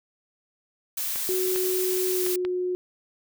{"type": "noise", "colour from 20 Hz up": "blue", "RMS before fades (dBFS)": -29, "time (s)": [0.97, 2.36], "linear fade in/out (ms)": 5}
{"type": "clicks", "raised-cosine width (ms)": 0.3, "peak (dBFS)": -19, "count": 4, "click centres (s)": [1.158, 1.56, 2.265, 2.45]}
{"type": "tone with pitch glide", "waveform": "sine", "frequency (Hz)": [370, 362.6], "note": ["F#4", "F#4"], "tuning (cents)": [0, -35], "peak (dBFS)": -24, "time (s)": [1.29, 2.75], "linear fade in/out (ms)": 0, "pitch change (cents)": -35, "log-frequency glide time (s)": [2.08, 2.31]}
{"effects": []}